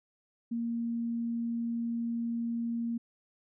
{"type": "tone", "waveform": "sine", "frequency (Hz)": 233.1, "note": "A#3", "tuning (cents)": 0, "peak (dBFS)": -30, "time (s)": [0.51, 2.98], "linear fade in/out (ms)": 10, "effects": []}